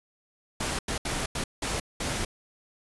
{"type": "noise bursts at uneven times", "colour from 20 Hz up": "pink", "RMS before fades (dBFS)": -30, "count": 6, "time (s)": [[0.6, 0.79], [0.88, 0.98], [1.05, 1.26], [1.35, 1.44], [1.62, 1.8], [2, 2.25]], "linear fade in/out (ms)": 5, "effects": ["resampled to 24000 Hz"]}